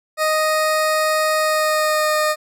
20% pulse tone with pitch glide, 622.3 to 612.7 Hz, D#5 to D#5, 0 to -27 cents, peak -11 dBFS, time 0.17-2.36 s, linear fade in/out 50 ms, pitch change -27 cents, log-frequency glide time 1.38-2.16 s, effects none

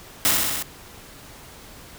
white noise with echo, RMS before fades -18 dBFS, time 0.25-0.31 s, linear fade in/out 0 ms, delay 63 ms, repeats 5, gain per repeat -2 dB, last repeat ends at 0.625 s, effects pink hiss -44 dBFS RMS until 1.98 s

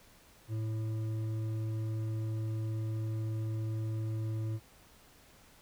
triangle tone with hard clipping, 110 Hz, A2, in tune, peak -34 dBFS, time 0.48-4.6 s, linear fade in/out 50 ms, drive 11 dB, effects pink hiss -60 dBFS RMS until 5.61 s

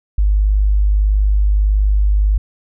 sine tone, 50.8 Hz, G#1, 38 cents flat, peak -10 dBFS, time 0.18-2.38 s, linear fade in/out 5 ms, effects none

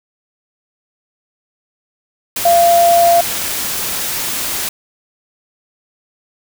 sine tone in noise, 687 Hz, F5, 29 cents flat, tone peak -7 dBFS, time 2.45-3.21 s, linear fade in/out 5 ms, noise white, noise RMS -20 dBFS, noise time 2.36-4.69 s, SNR +10 dB, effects none

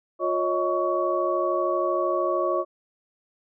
sine tone cluster, 356 / 554 / 627 / 1122 Hz, F4 / C#5 / D#5 / C#6, +33 / -1 / +13 / +21 cents, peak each -27 dBFS, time 0.19-2.65 s, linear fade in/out 50 ms, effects none

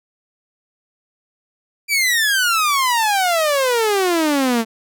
sawtooth exponential sweep, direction down, 2367 to 220 Hz, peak -11 dBFS, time 1.88-4.65 s, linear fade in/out 50 ms, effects none

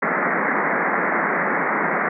white band-pass noise, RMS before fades -21 dBFS, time 0.02-2.09 s, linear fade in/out 5 ms, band 160 to 2100 Hz, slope 96 dB/octave, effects none

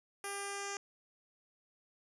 10% pulse tone with low-pass filter sweep, 400 Hz, G4, 35 cents sharp, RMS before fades -41 dBFS, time 0.24-0.77 s, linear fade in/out 2 ms, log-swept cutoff 11000 to 7000 Hz, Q 4, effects none

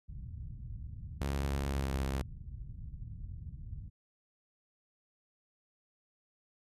white low-pass noise, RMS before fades -44 dBFS, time 0.08-3.9 s, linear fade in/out 20 ms, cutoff 120 Hz, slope 24 dB/octave
sawtooth tone with pitch glide, 69.3 to 67.25 Hz, C#2 to C2, 0 to +48 cents, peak -28 dBFS, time 1.21-2.22 s, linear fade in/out 5 ms, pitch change -52 cents, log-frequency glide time 1.68-1.92 s
effects resampled to 32000 Hz

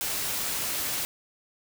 white noise, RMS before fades -30 dBFS, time 0.01-1.05 s, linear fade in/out 0 ms, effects none

